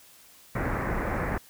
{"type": "low-pass noise", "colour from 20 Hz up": "pink", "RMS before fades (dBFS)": -29, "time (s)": [0.55, 1.38], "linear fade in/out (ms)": 5, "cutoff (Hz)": 2100, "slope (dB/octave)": 48, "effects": ["white hiss -54 dBFS RMS until 1.49 s"]}